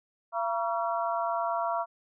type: harmonic tone with a mistuned harmonic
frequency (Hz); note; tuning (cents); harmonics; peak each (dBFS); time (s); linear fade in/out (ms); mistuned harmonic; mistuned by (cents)
226.7; A#3; -48; 3 / 4 / 5 / 6; -30 / -32 / -34 / -36; 0.32-1.86; 50; 4; +83
effects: none